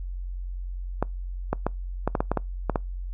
clicks, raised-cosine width 1 ms, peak -9 dBFS, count 10, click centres 1.026 / 1.53 / 1.666 / 2.076 / 2.152 / 2.205 / 2.316 / 2.373 / 2.697 / 2.758 s, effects noise-tail reverb RT60 0.2 s tail -26 dB re dry + added 45 Hz sine -30 dBFS peak until 3.13 s

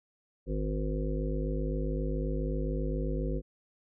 harmonic tone with a mistuned harmonic, 52 Hz, G#1, 3 cents sharp, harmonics 1 / 3 / 5 / 7 / 9 / 10, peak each -31 / -36 / -38 / -39 / -41 / -41 dBFS, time 0.46-3.42 s, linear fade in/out 50 ms, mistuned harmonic 10, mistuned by -15 cents, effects none

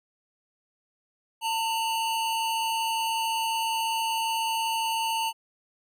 square tone pair together, 902.7 / 2921 Hz, A5 / F#7, +44 / -23 cents, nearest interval octave + minor sixth, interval 2033 cents, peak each -27 / -33 dBFS, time 1.41-5.33 s, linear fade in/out 50 ms, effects none

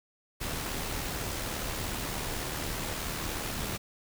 pink noise with amplitude modulation, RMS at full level -33 dBFS, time 0.4-3.78 s, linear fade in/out 20 ms, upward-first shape sine, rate 76.5 Hz, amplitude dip 35%, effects none

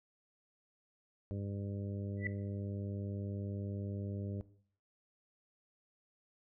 harmonic tone, 100 Hz, G2, 35 cents sharp, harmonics 1 / 2 / 3 / 4 / 5 / 6, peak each -38 / -44 / -48 / -50 / -52 / -54 dBFS, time 1.31-4.41 s, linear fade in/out 0 ms
sine tone with exponential growth, 1977 Hz, B6, 1 cent sharp, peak -31 dBFS, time 2.17-2.27 s, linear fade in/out 2 ms, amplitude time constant 20 ms
effects noise-tail reverb RT60 0.6 s tail -18 dB re dry

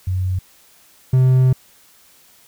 sine / triangle tone pair in turn, 92.5 / 129.16 Hz, F#2 / C3, 0 / -22 cents, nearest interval tritone, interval 578 cents, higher second, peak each -17 / -8 dBFS, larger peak second, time 0.07-0.39 / 1.13-1.53 s, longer second, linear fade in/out 5 ms, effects white hiss -51 dBFS RMS until 2.47 s

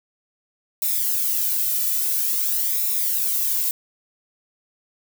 violet noise with flanger, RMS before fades -22 dBFS, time 0.82-3.71 s, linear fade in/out 2 ms, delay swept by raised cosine 0.65 to 1.85 ms, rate 0.49 Hz, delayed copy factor -0.7, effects none

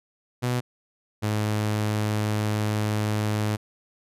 sawtooth tone pair in turn, 123.47 / 106.26 Hz, B2 / G#2, 0 / +40 cents, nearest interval minor third, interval 260 cents, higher first, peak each -19 dBFS, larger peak neither, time 0.42-0.61 / 1.22-3.57 s, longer second, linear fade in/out 20 ms, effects resampled to 32000 Hz

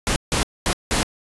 pink noise bursts at uneven times, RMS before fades -20 dBFS, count 4, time 0.07-0.16 / 0.32-0.43 / 0.66-0.73 / 0.91-1.03 s, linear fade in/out 0 ms, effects resampled to 24000 Hz

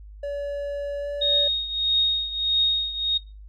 triangle tone with pitch glide, 571 to 575.6 Hz, D5 to D5, -49 to -35 cents, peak -25 dBFS, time 0.23-1.48 s, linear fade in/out 5 ms, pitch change +14 cents, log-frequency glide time 1-1.08 s
sine tone with tremolo, 3729 Hz, A#7, in tune, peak -16 dBFS, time 1.21-3.18 s, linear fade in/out 10 ms, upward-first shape triangle, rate 1.6 Hz, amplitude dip 80%
effects noise-tail reverb RT60 0.3 s tail -23 dB re dry + added 51 Hz sine -40 dBFS peak until 3.48 s

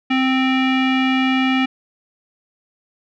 square tone with low-pass filter, 261.6 Hz, C4, in tune, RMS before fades -17 dBFS, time 0.1-1.66 s, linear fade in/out 10 ms, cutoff 2600 Hz, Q 4.4, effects none

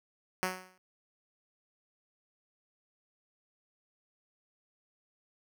5% pulse tone with exponential decay, 185 Hz, F#3, in tune, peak -16 dBFS, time 0.43-0.78 s, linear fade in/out 0 ms, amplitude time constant 74 ms, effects none

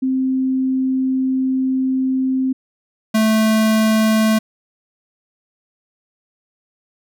sine / square tone pair in turn, 261.6 / 218.9 Hz, C4 / A3, 0 / -9 cents, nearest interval minor third, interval 309 cents, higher first, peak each -15 / -13 dBFS, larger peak second, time 0.02-2.53 / 3.14-4.39 s, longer first, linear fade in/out 10 ms, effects none

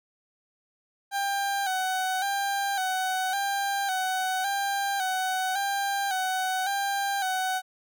30% pulse tone with vibrato, 772 Hz, G5, 27 cents flat, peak -23 dBFS, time 1.11-7.62 s, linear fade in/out 50 ms, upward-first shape square, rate 0.9 Hz, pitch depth 52 cents each way, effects none

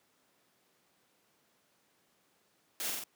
white noise with echo, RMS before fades -37 dBFS, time 2.8-2.9 s, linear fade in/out 0 ms, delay 46 ms, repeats 3, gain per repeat -2 dB, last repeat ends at 3.038 s, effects pink hiss -71 dBFS RMS until 3.15 s + high-pass 200 Hz 12 dB/octave

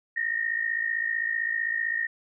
sine tone pair together, 1825 / 1880.6 Hz, A#6 / A#6, -37 / +15 cents, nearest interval minor second, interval 52 cents, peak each -28 dBFS, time 0.16-2.07 s, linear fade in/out 10 ms, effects none

